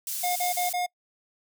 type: high-pass noise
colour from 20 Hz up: pink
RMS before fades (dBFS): -32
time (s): 0.07-0.73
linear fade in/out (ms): 2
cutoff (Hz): 7500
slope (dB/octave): 12
type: tone bursts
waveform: square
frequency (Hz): 716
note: F5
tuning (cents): +43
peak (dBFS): -26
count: 4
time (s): 0.23-0.864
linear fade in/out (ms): 10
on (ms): 130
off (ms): 38
effects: noise-tail reverb RT60 0.1 s tail -26 dB re dry